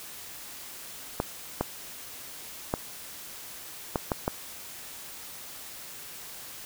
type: clicks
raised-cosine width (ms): 1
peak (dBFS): -11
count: 6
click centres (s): 1.201 / 1.61 / 2.739 / 3.958 / 4.118 / 4.279
effects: white hiss -43 dBFS RMS until 6.65 s